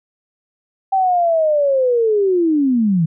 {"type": "linear sweep", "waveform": "sine", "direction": "down", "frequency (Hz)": [780, 153.7], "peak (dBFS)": -12, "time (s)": [0.92, 3.06], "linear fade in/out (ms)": 10, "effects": []}